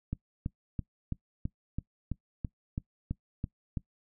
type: click train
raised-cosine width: 5 ms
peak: -20 dBFS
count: 12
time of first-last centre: 0.13-3.772 s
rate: 3.02 Hz
effects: noise-tail reverb RT60 0.1 s tail -21 dB re dry